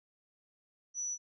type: tone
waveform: sine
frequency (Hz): 5920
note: F#8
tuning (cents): 0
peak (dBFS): -34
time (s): 0.94-1.18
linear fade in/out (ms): 50
effects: none